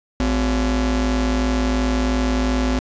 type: ring-modulated tone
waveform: 45% pulse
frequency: 155.56 Hz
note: D#3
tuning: in tune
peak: -14 dBFS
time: 0.2-2.79 s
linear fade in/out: 0 ms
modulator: 99.2 Hz
effects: resampled to 16000 Hz + 7-bit